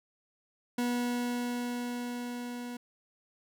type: tone with level ramp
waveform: 40% pulse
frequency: 243.1 Hz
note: B3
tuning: 27 cents flat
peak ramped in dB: -27 to -37 dBFS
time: 0.78-2.77 s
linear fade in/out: 5 ms
effects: none